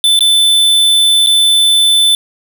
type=tone with dropouts; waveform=square; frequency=3520 Hz; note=A7; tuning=in tune; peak=-7 dBFS; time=0.04-2.15 s; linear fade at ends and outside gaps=1 ms; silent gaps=0.191-0.207 / 1.263-1.27 s; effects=none